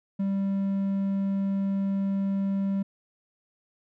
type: tone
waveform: triangle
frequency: 196 Hz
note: G3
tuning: in tune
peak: -22 dBFS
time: 0.19-2.83 s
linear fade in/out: 10 ms
effects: none